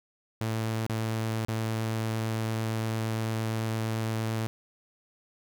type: tone with dropouts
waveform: sawtooth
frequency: 111.4 Hz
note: A2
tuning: 22 cents sharp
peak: -24 dBFS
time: 0.41-4.47 s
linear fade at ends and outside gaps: 0 ms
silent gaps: 0.865-0.897 / 1.45-1.484 s
effects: none

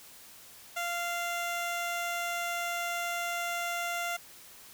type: tone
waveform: 15% pulse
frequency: 693 Hz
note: F5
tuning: 14 cents flat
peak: -25 dBFS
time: 0.76-4.17 s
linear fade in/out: 10 ms
effects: white hiss -52 dBFS RMS until 4.73 s

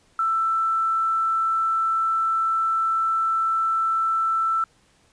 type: tone with quantisation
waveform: sine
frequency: 1329 Hz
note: E6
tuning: 14 cents sharp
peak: -19 dBFS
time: 0.19-4.64 s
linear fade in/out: 2 ms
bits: 8
effects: pink hiss -60 dBFS RMS until 5.12 s + resampled to 22050 Hz

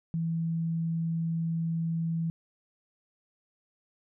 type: tone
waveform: sine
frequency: 164.81 Hz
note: E3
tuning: in tune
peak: -27 dBFS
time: 0.14-2.3 s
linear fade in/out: 0 ms
effects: none

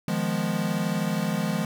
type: chord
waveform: square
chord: F half-diminished seventh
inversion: third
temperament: equal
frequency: 155.56 / 174.61 / 207.7 / 246.9 Hz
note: Eb3 / F3 / Ab3 / Cb4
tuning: 0 / 0 / 0 / 0 cents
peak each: -32 / -29 / -29 / -35 dBFS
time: 0.08-1.65 s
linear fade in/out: 2 ms
effects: none

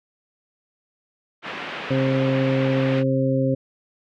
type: band-pass noise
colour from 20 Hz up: white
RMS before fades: -32 dBFS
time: 1.42-3.04 s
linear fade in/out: 50 ms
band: 150 to 2800 Hz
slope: 24 dB/octave
type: harmonic tone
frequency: 133 Hz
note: C3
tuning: 29 cents sharp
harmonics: 1 / 2 / 3 / 4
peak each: -22 / -22 / -30 / -23 dBFS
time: 1.9-3.55 s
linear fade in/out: 10 ms
effects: none

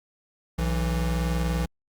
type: tone pair together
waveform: square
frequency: 61.73 / 164.81 Hz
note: B1 / E3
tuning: 0 / 0 cents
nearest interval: octave + perfect fourth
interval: 1700 cents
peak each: -26 / -28 dBFS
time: 0.58-1.66 s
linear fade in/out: 10 ms
effects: Opus 48 kbps

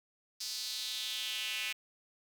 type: tone with high-pass filter sweep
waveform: square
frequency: 116.54 Hz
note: A#2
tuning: in tune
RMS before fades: -38 dBFS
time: 0.4-1.73 s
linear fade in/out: 10 ms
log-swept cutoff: 4900 to 2500 Hz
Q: 3.6
effects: none

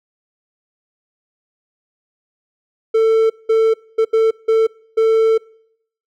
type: tone bursts at uneven times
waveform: triangle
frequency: 445.9 Hz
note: A4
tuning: 23 cents sharp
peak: -8 dBFS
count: 6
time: 2.94-3.3 / 3.49-3.74 / 3.98-4.05 / 4.13-4.31 / 4.48-4.67 / 4.97-5.38 s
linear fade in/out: 10 ms
effects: noise-tail reverb RT60 0.7 s tail -24 dB re dry

